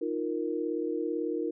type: chord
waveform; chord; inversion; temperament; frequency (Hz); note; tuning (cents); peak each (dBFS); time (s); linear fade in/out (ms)
sine; Eb suspended second; none; equal; 311.1 / 349.2 / 466.2; Eb4 / F4 / Bb4; 0 / 0 / 0; -33; 0.01-1.51; 10
effects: none